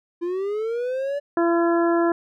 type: linear sweep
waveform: triangle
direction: up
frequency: 338.4 to 580 Hz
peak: -21 dBFS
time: 0.21-1.2 s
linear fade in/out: 20 ms
type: harmonic tone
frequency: 339 Hz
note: E4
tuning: 49 cents sharp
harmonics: 1 / 2 / 3 / 4 / 5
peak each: -18 / -24 / -28 / -30 / -32 dBFS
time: 1.37-2.12 s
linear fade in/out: 2 ms
effects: none